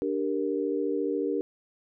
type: chord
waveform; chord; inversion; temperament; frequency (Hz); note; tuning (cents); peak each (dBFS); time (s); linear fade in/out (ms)
sine; G minor; second; equal; 293.7 / 392 / 466.2; D4 / G4 / Bb4; 0 / 0 / 0; -30 / -30 / -30; 0.02-1.41; 0
effects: none